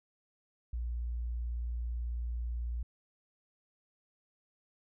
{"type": "tone", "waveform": "sine", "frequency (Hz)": 59.1, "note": "A#1", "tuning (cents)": 24, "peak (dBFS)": -33, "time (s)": [0.73, 2.83], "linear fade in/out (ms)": 5, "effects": []}